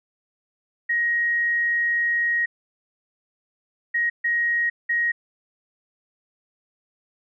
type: tone bursts at uneven times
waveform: sine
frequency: 1884 Hz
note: A#6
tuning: 18 cents sharp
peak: -19 dBFS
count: 4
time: 0.89-2.46 / 3.94-4.1 / 4.24-4.7 / 4.89-5.12 s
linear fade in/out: 10 ms
effects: none